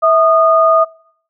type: tone pair together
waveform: sine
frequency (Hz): 651 / 1228.9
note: E5 / D#6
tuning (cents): -22 / -22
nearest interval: major seventh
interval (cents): 1100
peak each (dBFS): -10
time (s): 0.02-0.85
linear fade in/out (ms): 20
effects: noise-tail reverb RT60 0.7 s tail -26 dB re dry